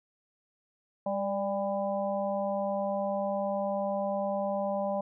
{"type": "harmonic tone with a mistuned harmonic", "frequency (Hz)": 199.9, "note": "G3", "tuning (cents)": 34, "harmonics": [1, 3, 4, 5], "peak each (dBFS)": [-35, -30, -35, -40], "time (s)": [1.06, 5.01], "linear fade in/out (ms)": 5, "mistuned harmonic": 3, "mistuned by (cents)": -27, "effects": []}